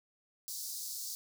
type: high-pass noise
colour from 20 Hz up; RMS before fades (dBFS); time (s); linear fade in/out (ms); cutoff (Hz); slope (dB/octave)
pink; -41; 0.48-1.15; 0; 4400; 48
effects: none